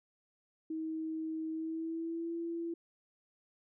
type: tone with pitch glide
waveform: sine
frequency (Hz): 318.5 to 336.1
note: D#4 to E4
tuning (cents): +41 to +34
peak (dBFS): -35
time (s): 0.7-2.74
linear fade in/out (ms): 5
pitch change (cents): +93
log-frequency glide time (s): 1.51-2.34
effects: none